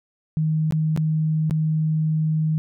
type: tone with dropouts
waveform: sine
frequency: 156.6 Hz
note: D#3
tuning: 11 cents sharp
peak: -18 dBFS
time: 0.37-2.58 s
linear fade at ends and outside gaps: 0 ms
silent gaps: 0.709-0.723 / 0.963-0.975 / 1.497-1.509 s
effects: none